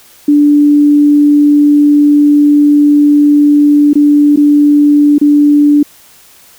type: tone with dropouts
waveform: sine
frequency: 292.4 Hz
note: D4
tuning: 7 cents flat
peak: -3 dBFS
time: 0.28-5.83 s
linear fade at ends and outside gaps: 5 ms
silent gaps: 3.933-3.954 / 4.361-4.372 / 5.183-5.213 s
effects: white hiss -41 dBFS RMS until 6.58 s